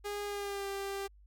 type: tone with pitch glide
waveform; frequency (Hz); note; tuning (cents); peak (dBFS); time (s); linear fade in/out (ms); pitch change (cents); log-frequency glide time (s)
sawtooth; 410 to 394.7; G#4 to G4; -22 to +12; -32; 0.04-1.08; 20; -66; 0.25-0.68
effects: added 50 Hz sine -56 dBFS peak until 1.26 s